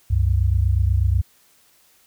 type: tone pair together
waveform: sine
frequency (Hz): 67.1 / 95.32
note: C2 / G2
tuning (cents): +44 / -48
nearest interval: tritone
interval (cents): 608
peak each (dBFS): -18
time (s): 0.1-1.22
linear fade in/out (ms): 10
effects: white hiss -57 dBFS RMS until 2.06 s